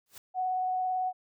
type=noise with exponential growth; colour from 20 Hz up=white; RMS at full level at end=-42 dBFS; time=0.06-0.18 s; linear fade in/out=2 ms; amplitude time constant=25 ms
type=tone with vibrato; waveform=sine; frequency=741 Hz; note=F#5; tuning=2 cents sharp; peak=-27 dBFS; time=0.34-1.13 s; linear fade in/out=50 ms; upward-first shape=triangle; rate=18 Hz; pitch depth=13 cents each way
effects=none